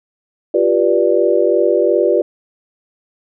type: chord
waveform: sine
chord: G dominant seventh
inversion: third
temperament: equal with one note detuned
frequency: 349.2 / 392 / 487.9 / 587.3 Hz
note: F4 / G4 / B4 / D5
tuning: 0 / 0 / -21 / 0 cents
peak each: -16 dBFS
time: 0.54-2.22 s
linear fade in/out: 5 ms
effects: none